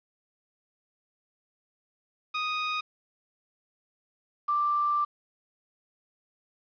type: tone pair in turn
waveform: 20% pulse / sine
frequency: 1244.5 / 1178.5 Hz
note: D#6 / D6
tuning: 0 / +6 cents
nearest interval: minor second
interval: 94 cents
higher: first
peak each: -23 dBFS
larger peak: neither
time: 2.34-2.81 / 4.48-5.05 s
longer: second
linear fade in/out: 10 ms
effects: resampled to 11025 Hz + 9-bit